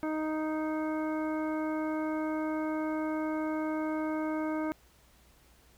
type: harmonic tone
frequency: 311.1 Hz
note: D#4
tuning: in tune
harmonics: 1 / 2 / 3 / 4 / 5 / 7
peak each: -31 / -37 / -41 / -43 / -45 / -48 dBFS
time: 0.03-4.72 s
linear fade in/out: 0 ms
effects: added 60 Hz sine -63 dBFS peak until 5.77 s + pink hiss -63 dBFS RMS until 5.77 s